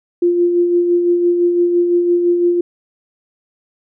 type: tone with tremolo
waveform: sine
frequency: 349.2 Hz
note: F4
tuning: in tune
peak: -9 dBFS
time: 0.22-2.61 s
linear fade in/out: 5 ms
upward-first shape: sine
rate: 5.9 Hz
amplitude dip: 40%
effects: none